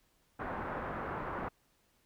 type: low-pass noise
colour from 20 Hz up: white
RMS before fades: -39 dBFS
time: 0.39-1.49 s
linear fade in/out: 10 ms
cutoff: 1400 Hz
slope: 24 dB/octave
effects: pink hiss -72 dBFS RMS until 2.05 s